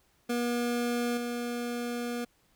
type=tone with level steps; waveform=25% pulse; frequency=240 Hz; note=B3; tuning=49 cents flat; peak=-24 / -28 dBFS; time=0.29-2.25 s; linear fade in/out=10 ms; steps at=1.17 s; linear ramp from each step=5 ms; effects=pink hiss -68 dBFS RMS until 2.55 s